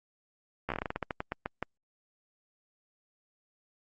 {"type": "slowing click train", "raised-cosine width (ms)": 0.5, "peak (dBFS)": -17, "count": 16, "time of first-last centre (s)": [0.69, 1.626], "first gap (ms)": 13, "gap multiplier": 1.2, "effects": ["Opus 48 kbps"]}